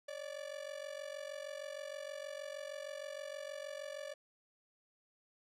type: ring-modulated tone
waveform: 45% pulse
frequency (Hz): 580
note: D5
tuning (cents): -22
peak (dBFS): -40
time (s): 0.08-4.14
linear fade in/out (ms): 5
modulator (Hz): 23.2
effects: low-pass 9000 Hz 12 dB/octave